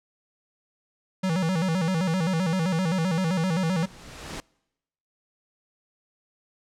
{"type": "tone with vibrato", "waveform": "square", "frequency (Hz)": 174.61, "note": "F3", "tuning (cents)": 0, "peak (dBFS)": -23, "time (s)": [1.23, 3.86], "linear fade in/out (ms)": 10, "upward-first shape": "square", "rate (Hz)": 7.7, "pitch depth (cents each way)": 130}
{"type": "noise with exponential growth", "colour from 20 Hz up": "pink", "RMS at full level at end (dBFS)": -34, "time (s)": [3.11, 4.4], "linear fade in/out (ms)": 0, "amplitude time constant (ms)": 280}
{"effects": ["noise-tail reverb RT60 0.9 s tail -26 dB re dry", "low-pass 8000 Hz 12 dB/octave"]}